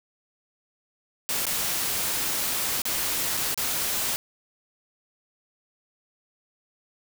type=noise with dropouts; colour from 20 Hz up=white; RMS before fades=-27 dBFS; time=1.29-4.16 s; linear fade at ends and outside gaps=0 ms; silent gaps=1.454-1.467 / 2.818-2.854 / 3.37-3.374 / 3.544-3.576 s; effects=none